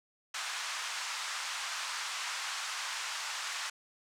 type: band-pass noise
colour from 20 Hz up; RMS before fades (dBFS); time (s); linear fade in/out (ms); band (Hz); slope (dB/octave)
pink; -38; 0.34-3.7; 5; 990 to 7900; 24
effects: none